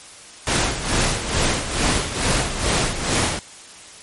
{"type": "noise with tremolo", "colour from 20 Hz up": "pink", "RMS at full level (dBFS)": -18, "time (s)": [0.47, 3.39], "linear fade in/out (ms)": 0, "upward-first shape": "sine", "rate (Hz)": 2.3, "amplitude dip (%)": 65, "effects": ["white hiss -41 dBFS RMS until 4.02 s", "MP3 48 kbps"]}